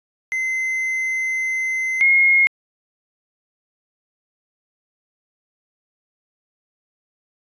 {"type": "tone pair in turn", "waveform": ["triangle", "sine"], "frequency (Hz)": [2061, 2151], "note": ["C7", "C7"], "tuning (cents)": [-27, 47], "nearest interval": "minor second", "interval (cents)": 74, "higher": "second", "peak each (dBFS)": [-18, -11], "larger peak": "second", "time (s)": [[0.32, 2.01], [2.01, 2.47]], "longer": "first", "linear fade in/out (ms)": 0, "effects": ["resampled to 22050 Hz"]}